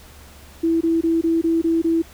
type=tone bursts; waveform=sine; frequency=329.6 Hz; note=E4; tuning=in tune; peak=-15 dBFS; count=7; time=0.63-2.022 s; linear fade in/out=10 ms; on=180 ms; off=22 ms; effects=added 72 Hz sine -45 dBFS peak until 2.13 s + pink hiss -46 dBFS RMS until 2.13 s